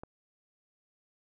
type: click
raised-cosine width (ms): 1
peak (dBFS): -28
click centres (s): 0.035
effects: none